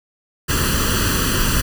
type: noise with comb filter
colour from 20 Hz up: pink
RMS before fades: -18 dBFS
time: 0.48-1.62 s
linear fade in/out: 20 ms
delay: 0.67 ms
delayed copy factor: +0.8
effects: none